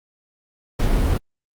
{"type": "noise", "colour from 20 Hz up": "brown", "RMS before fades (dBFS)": -18, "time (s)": [0.79, 1.18], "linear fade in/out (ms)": 10, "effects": ["Opus 48 kbps"]}